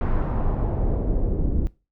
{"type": "noise with low-pass filter sweep", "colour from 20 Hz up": "brown", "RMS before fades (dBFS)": -22, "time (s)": [0.01, 1.67], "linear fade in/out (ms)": 0, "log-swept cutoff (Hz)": [1400, 330], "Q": 1.3, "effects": ["noise-tail reverb RT60 0.3 s tail -22 dB re dry"]}